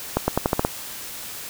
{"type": "accelerating click train", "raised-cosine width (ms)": 1, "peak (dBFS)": -4, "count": 7, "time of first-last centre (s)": [0.17, 0.649], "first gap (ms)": 110, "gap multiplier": 0.87, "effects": ["white hiss -35 dBFS RMS until 1.49 s"]}